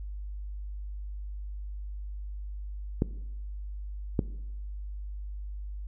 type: clicks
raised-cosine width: 3 ms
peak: -11 dBFS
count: 2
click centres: 3.021 / 4.192 s
effects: noise-tail reverb RT60 0.9 s tail -18 dB re dry + added 50 Hz sine -35 dBFS peak until 5.87 s